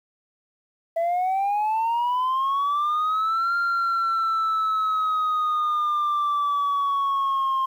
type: linear two-way sweep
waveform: sine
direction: up then down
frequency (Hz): 659.3 to 1392 to 1059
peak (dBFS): -18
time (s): 0.96-7.66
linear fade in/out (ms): 10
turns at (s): 3.56
effects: tanh soft clip ceiling -19 dBFS + 9-bit